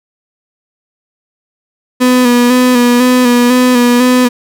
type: tone with vibrato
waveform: 35% pulse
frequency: 246.9 Hz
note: B3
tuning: in tune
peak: -4 dBFS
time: 2-4.29 s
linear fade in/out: 20 ms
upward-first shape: square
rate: 2 Hz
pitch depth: 31 cents each way
effects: none